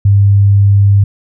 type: tone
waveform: sine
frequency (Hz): 100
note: G2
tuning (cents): +35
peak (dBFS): -4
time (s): 0.05-1.04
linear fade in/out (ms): 5
effects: none